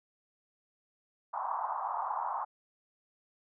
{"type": "band-pass noise", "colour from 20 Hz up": "white", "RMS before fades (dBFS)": -35, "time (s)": [1.33, 2.45], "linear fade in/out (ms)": 10, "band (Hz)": [750, 1100], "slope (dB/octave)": 48, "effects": []}